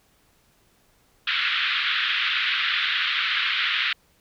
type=band-pass noise; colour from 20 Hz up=white; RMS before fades=-24 dBFS; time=1.27-3.93 s; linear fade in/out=5 ms; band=1300 to 3700 Hz; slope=48 dB/octave; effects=pink hiss -62 dBFS RMS until 4.2 s